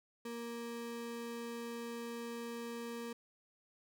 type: ring-modulated tone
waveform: square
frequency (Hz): 351.6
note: F4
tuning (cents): +12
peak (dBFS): -39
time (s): 0.25-3.13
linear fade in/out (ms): 5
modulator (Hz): 117
effects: none